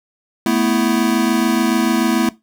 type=chord; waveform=square; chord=A suspended second; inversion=none; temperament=equal; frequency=220 / 246.9 / 329.6 Hz; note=A3 / B3 / E4; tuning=0 / 0 / 0 cents; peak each=-19 dBFS; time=0.46-2.29 s; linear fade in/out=2 ms; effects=noise-tail reverb RT60 0.2 s tail -18 dB re dry